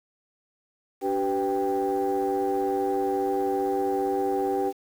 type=tone cluster; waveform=sine; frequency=289.4 / 387.1 / 497.2 / 788 Hz; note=D4 / G4 / B4 / G5; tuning=-25 / -22 / +12 / +9 cents; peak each=-30 / -25 / -30 / -27 dBFS; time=1.01-4.73 s; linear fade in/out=50 ms; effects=tanh soft clip ceiling -17 dBFS + 8-bit